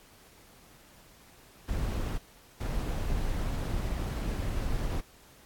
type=noise bursts at uneven times; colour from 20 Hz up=brown; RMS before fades=-31 dBFS; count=2; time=1.68-2.18 / 2.6-5.01 s; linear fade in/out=10 ms; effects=pink hiss -57 dBFS RMS until 5.45 s + AAC 64 kbps